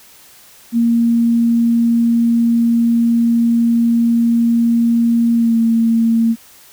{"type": "tone with pitch glide", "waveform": "sine", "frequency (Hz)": [233.1, 228.4], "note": ["A#3", "A#3"], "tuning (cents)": [0, -35], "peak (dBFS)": -10, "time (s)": [0.72, 6.36], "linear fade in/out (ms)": 50, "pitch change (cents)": -35, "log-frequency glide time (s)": [5.35, 5.56], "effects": ["white hiss -44 dBFS RMS until 6.72 s"]}